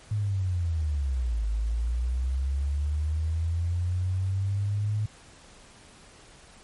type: linear two-way sweep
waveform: sine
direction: down then up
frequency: 107.2 to 51.91 to 107.2 Hz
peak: -24 dBFS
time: 0.11-5.06 s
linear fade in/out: 5 ms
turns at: 1.46 s
effects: pink hiss -52 dBFS RMS until 6.63 s + MP3 48 kbps